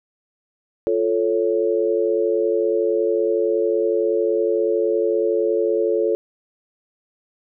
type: chord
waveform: sine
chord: F augmented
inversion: none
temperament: equal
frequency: 349.2 / 440 / 554.4 Hz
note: F4 / A4 / C#5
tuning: 0 / 0 / 0 cents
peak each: -22 / -19 / -23 dBFS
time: 0.87-6.15 s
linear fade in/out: 0 ms
effects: none